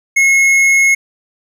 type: tone with tanh clipping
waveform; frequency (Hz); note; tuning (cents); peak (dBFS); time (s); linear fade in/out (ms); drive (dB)
sine; 2171; C#7; -37; -9; 0.16-0.95; 10; 11
effects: none